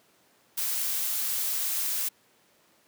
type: noise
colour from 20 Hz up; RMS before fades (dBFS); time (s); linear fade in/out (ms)
blue; -29; 0.57-2.09; 10
effects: pink hiss -63 dBFS RMS until 2.87 s + high-pass 200 Hz 12 dB/octave